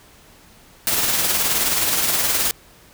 white noise with tremolo, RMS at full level -18 dBFS, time 0.87-2.51 s, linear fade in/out 0 ms, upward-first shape sine, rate 19 Hz, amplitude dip 35%, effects pink hiss -49 dBFS RMS until 2.93 s

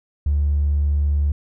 triangle tone, 72.6 Hz, D2, 19 cents flat, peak -12 dBFS, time 0.26-1.32 s, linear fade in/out 5 ms, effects tanh soft clip ceiling -13 dBFS

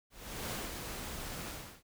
pink noise with ADSR envelope, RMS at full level -38 dBFS, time 0.1-1.83 s, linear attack 410 ms, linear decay 190 ms, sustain -4 dB, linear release 350 ms, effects none

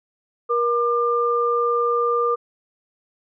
sine tone pair together, 475 / 1197 Hz, A#4 / D6, +33 / +33 cents, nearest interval octave + major third, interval 1600 cents, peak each -20 dBFS, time 0.49-2.36 s, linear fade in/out 20 ms, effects none

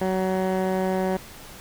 15% pulse tone with low-pass filter, 187.6 Hz, F#3, 24 cents sharp, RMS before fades -24 dBFS, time 0.01-1.17 s, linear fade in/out 5 ms, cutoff 1300 Hz, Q 0.9, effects pink hiss -43 dBFS RMS until 1.6 s

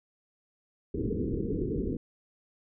white low-pass noise, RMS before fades -31 dBFS, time 0.94-1.97 s, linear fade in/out 5 ms, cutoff 460 Hz, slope 96 dB/octave, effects none

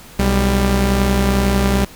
sawtooth tone pair together, 62.3 / 197.8 Hz, B1 / G3, +16 / +16 cents, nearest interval octave + minor sixth, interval 2000 cents, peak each -12 dBFS, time 0.19-1.85 s, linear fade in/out 5 ms, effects pink hiss -40 dBFS RMS until 1.95 s

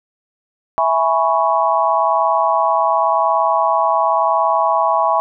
sine chord, C# minor seventh, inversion first, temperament equal, 659.3 / 830.6 / 987.8 / 1108.7 Hz, E5 / G#5 / B5 / C#6, 0 / 0 / 0 / 0 cents, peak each -18 dBFS, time 0.78-5.2 s, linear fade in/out 0 ms, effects none

